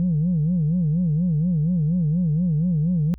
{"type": "tone with vibrato", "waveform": "sine", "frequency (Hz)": 164.6, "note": "E3", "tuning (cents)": -2, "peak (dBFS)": -16, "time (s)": [0, 3.14], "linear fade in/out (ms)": 0, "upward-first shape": "sine", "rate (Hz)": 4.2, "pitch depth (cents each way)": 190, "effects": ["tanh soft clip ceiling -15 dBFS", "added 60 Hz sine -39 dBFS peak until 3.18 s"]}